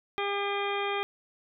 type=harmonic tone; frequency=402.4 Hz; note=G4; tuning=45 cents sharp; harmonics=1 / 2 / 3 / 4 / 5 / 6 / 8 / 9; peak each=-32 / -34 / -35 / -42 / -39 / -37 / -39 / -46 dBFS; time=0.18-1.03 s; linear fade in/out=0 ms; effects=none